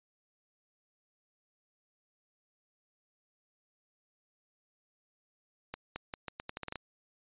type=accelerating click train; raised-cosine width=0.3 ms; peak=-22 dBFS; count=11; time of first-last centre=5.74-6.757 s; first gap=220 ms; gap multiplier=0.81; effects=resampled to 8000 Hz